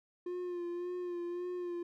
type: tone with vibrato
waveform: triangle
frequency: 353 Hz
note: F4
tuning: 19 cents sharp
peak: -34 dBFS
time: 0.26-1.83 s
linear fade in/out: 5 ms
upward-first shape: sine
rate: 1.8 Hz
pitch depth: 32 cents each way
effects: none